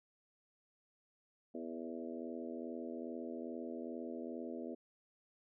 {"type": "harmonic tone with a mistuned harmonic", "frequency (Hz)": 82.41, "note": "E2", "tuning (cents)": 0, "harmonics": [3, 4, 5, 6, 7, 8], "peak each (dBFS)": [-45, -47, -49, -51, -52, -53], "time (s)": [1.54, 4.75], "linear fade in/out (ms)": 10, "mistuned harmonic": 7, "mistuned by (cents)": 22, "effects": []}